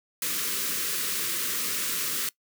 white band-stop noise, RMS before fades -29 dBFS, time 0.22-2.29 s, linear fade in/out 2 ms, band 530 to 1100 Hz, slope 48 dB/octave, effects noise-tail reverb RT60 0.1 s tail -21 dB re dry + high-pass 150 Hz 12 dB/octave

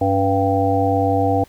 harmonic tone with a mistuned harmonic, 98 Hz, G2, in tune, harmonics 1 / 3 / 5 / 7 / 8, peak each -21 / -21 / -21 / -21 / -21 dBFS, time 0.01-1.44 s, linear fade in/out 5 ms, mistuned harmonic 3, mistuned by -62 cents, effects pink hiss -50 dBFS RMS until 1.48 s

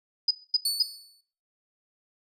sine tone bursts, 4978 Hz, D#8, in tune, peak -18 dBFS, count 3, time 0.28-0.827 s, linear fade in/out 5 ms, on 29 ms, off 230 ms
sawtooth tone with exponential decay, 4470 Hz, C#8, 14 cents sharp, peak -19 dBFS, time 0.65-1.21 s, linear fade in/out 5 ms, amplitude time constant 120 ms
effects noise-tail reverb RT60 0.5 s tail -19 dB re dry + resampled to 32000 Hz

